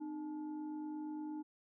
sine tone with frequency modulation, 304.8 Hz, D#4, 36 cents flat, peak -40 dBFS, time 0-1.43 s, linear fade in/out 20 ms, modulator 561 Hz, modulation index 0.46, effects none

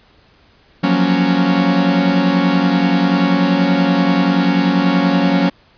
45% pulse chord, Gb major seventh, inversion third, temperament equal, 174.61 / 185 / 233.1 / 277.2 Hz, F3 / Gb3 / Bb3 / Db4, 0 / 0 / 0 / 0 cents, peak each -19 / -16 / -21 / -16 dBFS, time 0.83-5.5 s, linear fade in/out 10 ms, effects pink hiss -51 dBFS RMS until 5.77 s + resampled to 11025 Hz

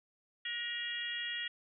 harmonic tone with a mistuned harmonic, 472.8 Hz, A#4, 24 cents sharp, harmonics 3 / 4 / 5 / 6 / 7, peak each -49 / -39 / -50 / -42 / -41 dBFS, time 0.45-1.48 s, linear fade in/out 5 ms, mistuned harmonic 3, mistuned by +39 cents, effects none

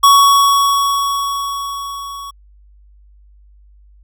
square tone with level ramp, 1119 Hz, C#6, 16 cents sharp, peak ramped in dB -5 to -28 dBFS, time 0.03-2.31 s, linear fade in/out 10 ms, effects added 50 Hz sine -43 dBFS peak until 4.03 s

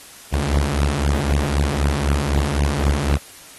sawtooth beating tone pair, 69.3 / 73.2 Hz, C#2 / D2, 0 / -5 cents, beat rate 3.9 Hz, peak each -16 dBFS, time 0.32-3.18 s, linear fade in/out 20 ms, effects white hiss -42 dBFS RMS until 3.58 s + AAC 32 kbps

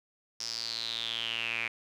sawtooth tone with band-pass filter sweep, 114.8 Hz, A#2, 26 cents flat, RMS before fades -35 dBFS, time 0.4-1.68 s, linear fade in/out 5 ms, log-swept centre 5400 to 2300 Hz, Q 8.3, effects none

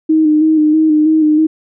sine tone with vibrato, 310 Hz, D#4, 6 cents flat, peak -7 dBFS, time 0.09-1.47 s, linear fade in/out 10 ms, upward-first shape square, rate 3.1 Hz, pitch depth 28 cents each way, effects none

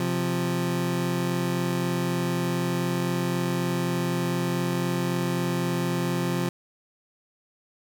25% pulse tone pair together, 131.3 / 175.26 Hz, C3 / F3, +6 / +6 cents, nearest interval perfect fourth, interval 500 cents, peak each -25 / -22 dBFS, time 0-6.49 s, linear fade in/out 2 ms, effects none

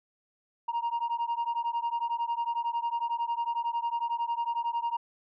sine beating tone pair, 932.3 / 943.3 Hz, A#5 / A#5, 0 / +20 cents, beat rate 11 Hz, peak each -29 dBFS, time 0.68-4.97 s, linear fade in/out 10 ms, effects tanh soft clip ceiling -25 dBFS

